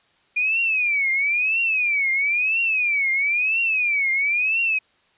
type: tone with vibrato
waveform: sine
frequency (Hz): 2411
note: D7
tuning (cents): +45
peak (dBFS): -18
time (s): 0.36-4.79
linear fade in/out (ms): 10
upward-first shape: triangle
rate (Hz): 1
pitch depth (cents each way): 240
effects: white hiss -61 dBFS RMS until 5.17 s + resampled to 8000 Hz